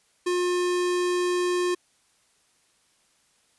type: tone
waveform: square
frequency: 357 Hz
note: F4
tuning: 38 cents sharp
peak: -23 dBFS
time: 0.26-1.75 s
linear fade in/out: 10 ms
effects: white hiss -65 dBFS RMS until 3.58 s + resampled to 24000 Hz